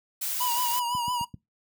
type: noise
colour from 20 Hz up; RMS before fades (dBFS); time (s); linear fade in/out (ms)
blue; -30; 0.21-0.8; 10
type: tone with vibrato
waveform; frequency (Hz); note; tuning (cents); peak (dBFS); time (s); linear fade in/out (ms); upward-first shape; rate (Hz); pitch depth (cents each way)
square; 969; B5; -33; -27; 0.4-1.25; 10; triangle; 5.9; 64
type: click train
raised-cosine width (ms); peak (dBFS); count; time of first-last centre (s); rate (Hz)
5; -24; 4; 0.95-1.342; 7.66
effects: noise-tail reverb RT60 0.2 s tail -21 dB re dry + high-pass 100 Hz 12 dB/octave